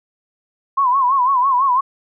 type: tone with vibrato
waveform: sine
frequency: 1043 Hz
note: C6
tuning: 6 cents flat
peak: -12 dBFS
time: 0.77-1.81 s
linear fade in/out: 10 ms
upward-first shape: sine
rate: 6 Hz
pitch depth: 120 cents each way
effects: none